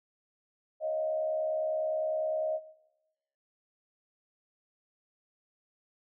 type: tone with frequency modulation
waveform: sine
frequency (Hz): 627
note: D#5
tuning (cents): +13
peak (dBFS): -29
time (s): 0.8-2.6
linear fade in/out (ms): 50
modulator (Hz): 69.8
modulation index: 0.57
effects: noise-tail reverb RT60 0.9 s tail -17 dB re dry